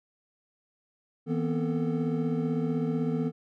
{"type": "tone cluster", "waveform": "triangle", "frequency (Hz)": [160.6, 242.2, 258.1, 443.9], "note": ["E3", "B3", "C4", "A4"], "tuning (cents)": [-45, -34, -23, 15], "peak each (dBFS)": [-28, -28, -32, -32], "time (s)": [1.26, 3.32], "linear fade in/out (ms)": 50, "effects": []}